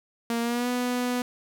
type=tone with pitch glide; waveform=sawtooth; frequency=233.1 to 247 Hz; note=A#3 to B3; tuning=0 to 0 cents; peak=-21 dBFS; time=0.3-1.22 s; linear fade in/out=2 ms; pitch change=+100 cents; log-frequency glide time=0.41-0.69 s; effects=none